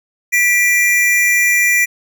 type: tone pair together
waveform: square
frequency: 1965.9 / 2372 Hz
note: B6 / D7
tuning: -8 / +17 cents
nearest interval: minor third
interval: 325 cents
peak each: -14 dBFS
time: 0.32-1.86 s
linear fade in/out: 20 ms
effects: none